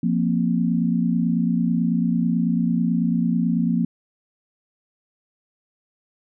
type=chord; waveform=sine; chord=F suspended fourth; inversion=none; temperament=just; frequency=174.61 / 232.8 / 261.9 Hz; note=F3 / Bb3 / C4; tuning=0 / -2 / +2 cents; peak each=-21 / -21 / -26 dBFS; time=0.03-3.85 s; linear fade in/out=5 ms; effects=none